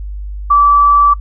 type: tone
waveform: sine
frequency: 1157 Hz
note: D6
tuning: 26 cents flat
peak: -5 dBFS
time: 0.5-1.14 s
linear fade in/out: 10 ms
effects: noise-tail reverb RT60 0.1 s tail -24 dB re dry + added 50 Hz sine -21 dBFS peak until 1.2 s